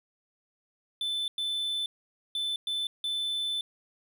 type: tone bursts at uneven times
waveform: triangle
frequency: 3520 Hz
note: A7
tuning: in tune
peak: -27 dBFS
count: 5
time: 1.01-1.28 / 1.38-1.86 / 2.35-2.56 / 2.67-2.87 / 3.04-3.61 s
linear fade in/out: 2 ms
effects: none